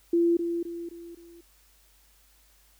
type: tone with echo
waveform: sine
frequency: 340.5 Hz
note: F4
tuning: 44 cents flat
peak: -19 dBFS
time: 0.13-0.37 s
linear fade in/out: 5 ms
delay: 260 ms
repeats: 4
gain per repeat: -7 dB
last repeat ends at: 1.41 s
effects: added 50 Hz sine -62 dBFS peak until 2.79 s + white hiss -62 dBFS RMS until 2.79 s